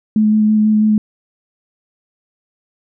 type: tone with vibrato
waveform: sine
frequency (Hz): 214.3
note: A3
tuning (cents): -45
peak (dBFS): -9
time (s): 0.16-0.98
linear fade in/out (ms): 2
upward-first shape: square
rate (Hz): 6.1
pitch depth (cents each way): 10
effects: none